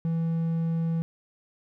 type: tone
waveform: triangle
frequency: 164.81 Hz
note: E3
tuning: in tune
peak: -22 dBFS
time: 0.05-1.02 s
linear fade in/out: 0 ms
effects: none